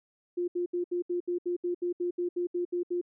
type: tone bursts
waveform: sine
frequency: 352.3 Hz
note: F4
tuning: 15 cents sharp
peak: -27 dBFS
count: 15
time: 0.37-3.014 s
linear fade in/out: 10 ms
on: 110 ms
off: 71 ms
effects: none